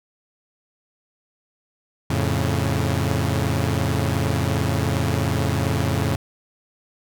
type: chord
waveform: sawtooth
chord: F augmented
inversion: none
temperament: equal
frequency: 87.31 / 110 / 138.59 Hz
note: F2 / A2 / C#3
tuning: 0 / 0 / 0 cents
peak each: -20 dBFS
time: 2.1-6.16 s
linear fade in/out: 5 ms
effects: none